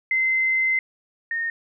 sine tone pair in turn, 2066 / 1840.6 Hz, C7 / A#6, -22 / -22 cents, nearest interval major second, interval 200 cents, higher first, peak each -18 / -23 dBFS, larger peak first, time 0.11-0.79 / 1.31-1.5 s, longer first, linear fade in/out 2 ms, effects none

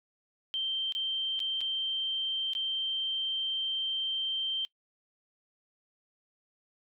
sine tone with dropouts, 3136 Hz, G7, in tune, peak -29 dBFS, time 0.54-4.65 s, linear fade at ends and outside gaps 0 ms, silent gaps 0.923-0.95 / 1.393-1.402 / 1.607-1.613 / 2.534-2.551 s, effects noise-tail reverb RT60 0.1 s tail -21 dB re dry

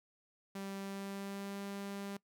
sawtooth tone with pitch glide, 196 to 199.08 Hz, G3 to G3, 0 to +27 cents, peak -37 dBFS, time 0.55-2.17 s, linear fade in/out 5 ms, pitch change +27 cents, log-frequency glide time 0.79-1.62 s, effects noise-tail reverb RT60 0.1 s tail -22 dB re dry

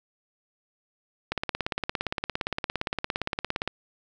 click train, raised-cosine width 0.3 ms, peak -11 dBFS, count 42, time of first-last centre 1.32-3.676 s, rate 17.4 Hz, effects none

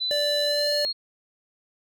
sine tone with pitch glide, 4000 to 4287 Hz, B7 to C8, +21 to +41 cents, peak -24 dBFS, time 0-0.93 s, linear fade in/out 20 ms, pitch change +120 cents, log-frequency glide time 0.42-0.8 s
square tone, 585 Hz, D5, 7 cents flat, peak -25 dBFS, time 0.11-0.85 s, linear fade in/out 0 ms
effects none

